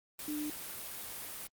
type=tone in noise; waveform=sine; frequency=299.2 Hz; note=D4; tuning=32 cents sharp; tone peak=-35 dBFS; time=0.28-0.5 s; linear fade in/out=2 ms; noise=white; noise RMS=-43 dBFS; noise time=0.19-1.47 s; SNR=+5 dB; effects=Opus 32 kbps